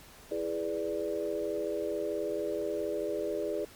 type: chord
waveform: sine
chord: E dominant seventh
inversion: none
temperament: equal with one note detuned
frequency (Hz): 330.8 / 415.3 / 493.9 / 587.3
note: E4 / G#4 / B4 / D5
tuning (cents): +6 / 0 / 0 / 0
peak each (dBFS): -37 / -34 / -38 / -35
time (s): 0.31-3.65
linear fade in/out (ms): 5
effects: pink hiss -53 dBFS RMS until 3.75 s + MP3 96 kbps